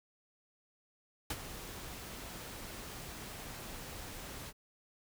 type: noise with ADSR envelope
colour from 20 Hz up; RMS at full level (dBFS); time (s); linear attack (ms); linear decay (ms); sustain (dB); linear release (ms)
pink; -35; 1.3-4.53; 4; 47; -11; 46
effects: none